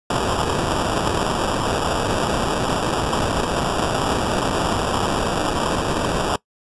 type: noise with sample-and-hold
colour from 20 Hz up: blue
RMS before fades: -21 dBFS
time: 0.1-6.36 s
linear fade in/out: 2 ms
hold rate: 2100 Hz
effects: noise-tail reverb RT60 0.1 s tail -21 dB re dry + resampled to 24000 Hz